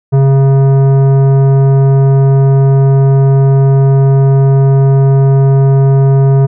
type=tone with tanh clipping; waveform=sine; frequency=136.2 Hz; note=C#3; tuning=30 cents flat; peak=-6 dBFS; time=0.12-6.47 s; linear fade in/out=20 ms; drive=13 dB; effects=none